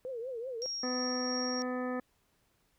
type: tone with vibrato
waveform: sine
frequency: 489.8 Hz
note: B4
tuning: 14 cents flat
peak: -36 dBFS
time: 0.05-0.66 s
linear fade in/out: 0 ms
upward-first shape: triangle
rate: 5.2 Hz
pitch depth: 180 cents each way
type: tone with tremolo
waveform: sine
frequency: 5588 Hz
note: F8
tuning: in tune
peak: -34 dBFS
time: 0.62-1.62 s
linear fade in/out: 0 ms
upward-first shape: triangle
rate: 3 Hz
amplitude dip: 25%
type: harmonic tone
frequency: 251.5 Hz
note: B3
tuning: 32 cents sharp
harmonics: 1 / 2 / 3 / 4 / 5 / 7 / 8 / 9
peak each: -35 / -37 / -44 / -49 / -43 / -45 / -57 / -58 dBFS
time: 0.83-2 s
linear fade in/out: 5 ms
effects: pink hiss -73 dBFS RMS until 2.78 s